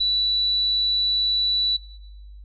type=tone; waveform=sine; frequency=3951 Hz; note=B7; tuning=in tune; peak=-18 dBFS; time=0-1.77 s; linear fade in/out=10 ms; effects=noise-tail reverb RT60 0.9 s tail -19 dB re dry + added 50 Hz sine -39 dBFS peak until 2.44 s